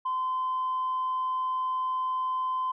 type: tone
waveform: sine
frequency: 1029 Hz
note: C6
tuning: 29 cents flat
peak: -25 dBFS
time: 0.05-2.72 s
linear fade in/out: 10 ms
effects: tanh soft clip ceiling -23 dBFS